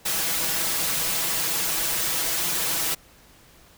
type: noise with comb filter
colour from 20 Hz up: white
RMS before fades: -25 dBFS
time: 0.05-2.95 s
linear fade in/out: 10 ms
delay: 6.1 ms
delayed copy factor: +0.95
effects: pink hiss -53 dBFS RMS until 3.77 s